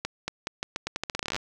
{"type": "accelerating click train", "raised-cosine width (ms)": 0.2, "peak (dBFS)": -12, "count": 20, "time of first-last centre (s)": [0.05, 1.364], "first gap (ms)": 230, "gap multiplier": 0.83, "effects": []}